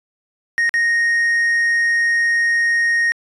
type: tone with dropouts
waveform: triangle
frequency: 1863 Hz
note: A#6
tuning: 2 cents flat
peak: -12 dBFS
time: 0.58-3.12 s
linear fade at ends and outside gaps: 0 ms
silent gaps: 0.693-0.74 s
effects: resampled to 22050 Hz